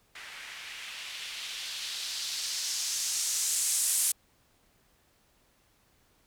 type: noise with low-pass filter sweep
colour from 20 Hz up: violet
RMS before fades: -33 dBFS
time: 0.15-4.12 s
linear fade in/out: 5 ms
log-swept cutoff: 1900 to 9500 Hz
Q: 1.6
effects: pink hiss -67 dBFS RMS until 6.26 s